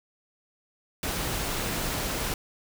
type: noise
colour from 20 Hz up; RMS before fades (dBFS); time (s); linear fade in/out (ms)
pink; -30; 1.03-2.34; 2
effects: none